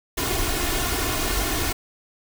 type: noise with comb filter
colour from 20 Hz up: pink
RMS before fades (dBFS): -24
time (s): 0.17-1.73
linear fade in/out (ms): 10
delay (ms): 2.8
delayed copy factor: +0.7
effects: none